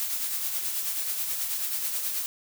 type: noise with tremolo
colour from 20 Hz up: blue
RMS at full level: -28 dBFS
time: 0-2.26 s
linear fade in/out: 0 ms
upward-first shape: triangle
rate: 9.3 Hz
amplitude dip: 45%
effects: none